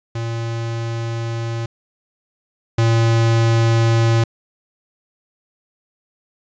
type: tone pair in turn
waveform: square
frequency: 115.4 / 114.74 Hz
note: A#2 / A#2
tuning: -17 / -27 cents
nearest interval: unison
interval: 10 cents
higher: first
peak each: -22 / -13 dBFS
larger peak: second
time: 0.15-1.66 / 2.78-4.24 s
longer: first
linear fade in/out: 5 ms
effects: resampled to 16000 Hz + 9-bit